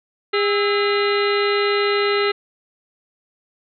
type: harmonic tone with a mistuned harmonic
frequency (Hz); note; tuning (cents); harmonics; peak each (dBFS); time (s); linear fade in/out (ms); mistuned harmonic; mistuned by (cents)
406.6; G#4; -37; 1 / 2 / 3 / 4 / 5 / 6 / 7 / 8 / 9 / 10; -18 / -32 / -24 / -32 / -25 / -33 / -29 / -38 / -34 / -29; 0.33-2.32; 10; 3; +120
effects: none